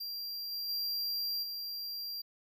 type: tone with level steps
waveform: square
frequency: 4747 Hz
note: D8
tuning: 18 cents sharp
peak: -38 / -36 / -33 / -38 dBFS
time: 0-2.22 s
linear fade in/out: 10 ms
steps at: 0.51 / 0.68 / 1.42 s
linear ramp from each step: 20 ms
effects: none